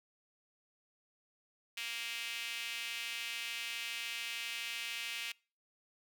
sawtooth tone with high-pass filter, 232.9 Hz, A#3, 1 cent flat, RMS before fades -41 dBFS, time 1.77-5.32 s, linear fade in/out 5 ms, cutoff 2600 Hz, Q 3, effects noise-tail reverb RT60 0.4 s tail -26 dB re dry

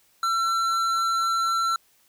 sine tone with tanh clipping, 1348 Hz, E6, 38 cents sharp, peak -23 dBFS, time 0.23-1.76 s, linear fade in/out 2 ms, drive 13 dB, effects white hiss -62 dBFS RMS until 2.08 s

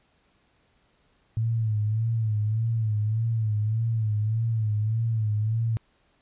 sine tone with vibrato, 110 Hz, A2, in tune, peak -22 dBFS, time 1.37-5.77 s, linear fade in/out 0 ms, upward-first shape sine, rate 1.7 Hz, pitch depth 75 cents each way, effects pink hiss -66 dBFS RMS until 6.21 s + resampled to 8000 Hz

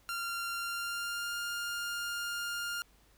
sawtooth tone with pitch glide, 1384 to 1406.6 Hz, F6 to F6, -16 to +12 cents, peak -31 dBFS, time 0.09-2.82 s, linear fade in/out 0 ms, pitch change +28 cents, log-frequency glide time 0.54-1.37 s, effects added 50 Hz sine -65 dBFS peak until 3.17 s + pink hiss -66 dBFS RMS until 3.17 s

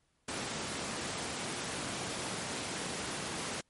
pink high-pass noise, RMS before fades -38 dBFS, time 0.28-3.61 s, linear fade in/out 5 ms, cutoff 140 Hz, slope 12 dB/octave, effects pink hiss -75 dBFS RMS until 3.69 s + MP3 48 kbps

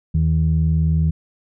sine tone pair together, 79.7 / 159.4 Hz, D#2 / D#3, +42 / +42 cents, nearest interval octave, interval 1200 cents, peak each -16 dBFS, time 0.14-1.11 s, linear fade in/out 10 ms, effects tanh soft clip ceiling -8 dBFS

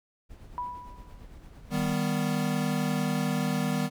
brown noise with tremolo, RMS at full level -45 dBFS, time 0.29-1.95 s, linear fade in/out 20 ms, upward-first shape sine, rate 8.8 Hz, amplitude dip 40%
sine tone with exponential decay, 983 Hz, B5, 8 cents flat, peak -28 dBFS, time 0.58-1.27 s, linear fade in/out 0 ms, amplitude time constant 150 ms
square chord, Eb augmented, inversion none, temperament equal, 155.56 / 196 / 246.9 Hz, Eb3 / G3 / B3, 0 / 0 / 0 cents, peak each -31 dBFS, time 1.7-3.9 s, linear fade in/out 50 ms
effects none

